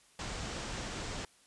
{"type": "low-pass noise", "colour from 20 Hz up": "pink", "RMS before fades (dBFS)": -40, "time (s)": [0.19, 1.25], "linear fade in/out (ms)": 2, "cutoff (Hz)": 8200, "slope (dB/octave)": 48, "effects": ["white hiss -64 dBFS RMS until 1.46 s", "resampled to 24000 Hz"]}